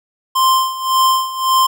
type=tone with tremolo; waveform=square; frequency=1046.5 Hz; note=C6; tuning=in tune; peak=-10 dBFS; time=0.35-1.67 s; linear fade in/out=10 ms; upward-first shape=sine; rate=1.8 Hz; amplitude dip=80%; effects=none